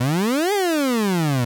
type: exponential two-way sweep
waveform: 30% pulse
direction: up then down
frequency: 116.9 to 422.8 to 116.9 Hz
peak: -15 dBFS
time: 0-1.45 s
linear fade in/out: 10 ms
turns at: 0.53 s
effects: none